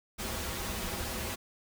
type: noise with comb filter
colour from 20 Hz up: pink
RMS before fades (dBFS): -36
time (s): 0.18-1.36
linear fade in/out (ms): 20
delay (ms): 6.8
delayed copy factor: -0.65
effects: none